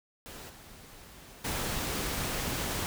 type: noise with level steps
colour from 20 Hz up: pink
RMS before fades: -45 / -51 / -33 dBFS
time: 0.26-2.86 s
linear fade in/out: 0 ms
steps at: 0.49 / 1.44 s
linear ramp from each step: 10 ms
effects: none